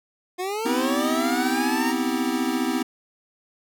25% pulse linear sweep, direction up, 354.2 to 939 Hz, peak -22 dBFS, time 0.38-1.93 s, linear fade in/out 20 ms
square chord, C major seventh, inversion third, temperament equal with one note detuned, 246.9 / 261.6 / 322.5 / 392 Hz, B3 / C4 / E4 / G4, 0 / 0 / -38 / 0 cents, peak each -28 / -27 / -28 / -33 dBFS, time 0.65-2.83 s, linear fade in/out 10 ms
effects none

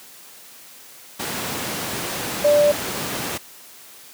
sine tone in noise, 587.3 Hz, D5, in tune, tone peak -12 dBFS, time 2.44-2.72 s, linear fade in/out 10 ms, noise pink, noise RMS -26 dBFS, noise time 1.19-3.38 s, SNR +11 dB, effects white hiss -44 dBFS RMS until 4.13 s + high-pass 150 Hz 12 dB/octave

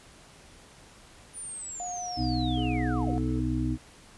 sine linear sweep, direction down, 9550 to 54 Hz, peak -36 dBFS, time 1.33-3.19 s, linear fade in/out 50 ms
sine tone, 719 Hz, F#5, 50 cents flat, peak -34 dBFS, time 1.8-3.18 s, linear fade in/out 0 ms
harmonic tone, 62.6 Hz, B1, 24 cents sharp, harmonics 1 / 2 / 4 / 5, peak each -31 / -31 / -31 / -31 dBFS, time 2.16-3.78 s, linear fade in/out 50 ms
triangle tone with pitch glide, 420.6 to 438 Hz, G#4 to A4, +22 to -8 cents, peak -38 dBFS, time 2.57-3.4 s, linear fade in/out 5 ms, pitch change +70 cents, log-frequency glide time 2.88-3.2 s
effects pink hiss -53 dBFS RMS until 4.17 s + resampled to 24000 Hz

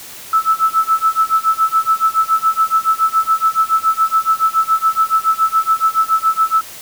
sine tone with tremolo, 1312 Hz, E6, 9 cents flat, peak -8 dBFS, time 0.33-6.61 s, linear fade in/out 2 ms, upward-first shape sine, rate 7.1 Hz, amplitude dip 95%, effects white hiss -34 dBFS RMS until 6.81 s

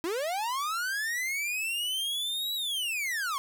45% pulse linear two-way sweep, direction up then down, 311.1 to 3936 to 1046 Hz, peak -29 dBFS, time 0.04-3.38 s, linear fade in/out 0 ms, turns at 2.54 s, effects none

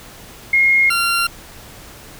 sine / 20% pulse tone pair in turn, 2146 / 1379.6 Hz, C7 / F6, +43 / -22 cents, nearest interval minor sixth, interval 765 cents, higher first, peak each -10 dBFS, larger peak neither, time 0.53-0.9 / 0.9-1.27 s, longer neither, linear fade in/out 5 ms, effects pink hiss -39 dBFS RMS until 2.19 s

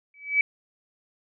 sine tone with exponential growth, 2290 Hz, D7, 44 cents flat, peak -14 dBFS, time 0.14-0.41 s, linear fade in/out 2 ms, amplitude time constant 57 ms, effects none

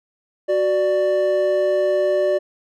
triangle tone pair together, 371.7 / 590 Hz, F#4 / D5, +8 / +8 cents, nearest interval minor sixth, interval 800 cents, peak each -19 / -15 dBFS, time 0.48-2.39 s, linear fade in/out 20 ms, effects none

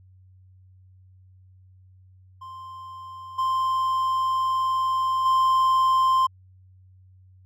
triangle tone with level steps, 1046.5 Hz, C6, in tune, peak -35 / -19 / -15 dBFS, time 2.41-6.27 s, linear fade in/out 10 ms, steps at 3.38 / 5.25 s, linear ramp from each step 10 ms, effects added 93 Hz sine -50 dBFS peak until 7.45 s

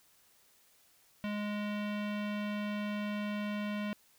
square tone with low-pass filter, 207.7 Hz, G#3, in tune, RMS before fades -36 dBFS, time 1.24-3.93 s, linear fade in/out 0 ms, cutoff 2800 Hz, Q 2, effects white hiss -66 dBFS RMS until 4.18 s

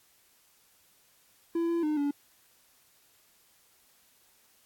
triangle tone with pitch steps, 335.8 / 338.1 / 303.6 / 286.6 Hz, E4 / E4 / D#4 / D4, +32 / +44 / -42 / -42 cents, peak -24 dBFS, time 1.55-2.11 s, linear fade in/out 5 ms, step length 140 ms, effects white hiss -64 dBFS RMS until 4.65 s + AAC 64 kbps

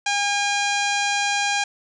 harmonic tone, 810 Hz, G#5, 43 cents flat, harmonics 1 / 2 / 3 / 4 / 5 / 6 / 7 / 8 / 9 / 10, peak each -24 / -26 / -26 / -30 / -32 / -35 / -33 / -33 / -35 / -37 dBFS, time 0.06-1.64 s, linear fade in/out 5 ms, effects none

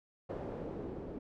white noise with low-pass filter sweep, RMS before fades -42 dBFS, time 0.29-1.19 s, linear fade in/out 10 ms, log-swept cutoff 520 to 340 Hz, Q 1.6, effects none

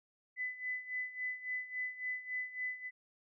sine tone with tremolo, 2005 Hz, B6, 26 cents sharp, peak -34 dBFS, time 0.36-2.91 s, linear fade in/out 50 ms, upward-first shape sine, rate 3.6 Hz, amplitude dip 80%, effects none

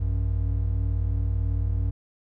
triangle tone pair together, 55.81 / 94 Hz, A1 / F#2, +25 / +28 cents, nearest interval major sixth, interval 903 cents, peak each -23 dBFS, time 0-1.91 s, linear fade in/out 10 ms, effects none

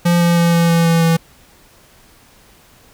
square tone with pitch steps, 172.8 / 171.51 / 170.22 / 168.95 / 167.69 / 166.43 / 165.19 Hz, F3 / F3 / F3 / E3 / E3 / E3 / E3, -18 / -31 / -44 / +43 / +30 / +17 / +4 cents, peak -11 dBFS, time 0.05-1.17 s, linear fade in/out 10 ms, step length 160 ms, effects pink hiss -48 dBFS RMS until 2.93 s

